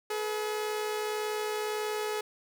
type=tone pair together; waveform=sawtooth; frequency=425.4 / 487.1 Hz; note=G#4 / B4; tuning=+42 / -24 cents; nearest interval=major second; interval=234 cents; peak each=-27 / -36 dBFS; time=0.1-2.21 s; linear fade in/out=5 ms; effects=none